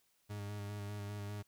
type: tone with vibrato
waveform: 40% pulse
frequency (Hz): 102.6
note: G#2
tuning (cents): -21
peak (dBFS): -40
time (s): 0.29-1.43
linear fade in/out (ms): 20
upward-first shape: square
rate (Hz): 5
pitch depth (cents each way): 18
effects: white hiss -75 dBFS RMS until 1.47 s